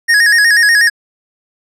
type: tone with vibrato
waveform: square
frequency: 1760 Hz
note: A6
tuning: in tune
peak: -7 dBFS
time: 0.08-0.9 s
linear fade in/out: 20 ms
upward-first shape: square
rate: 8.2 Hz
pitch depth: 87 cents each way
effects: low-pass 10000 Hz 12 dB/octave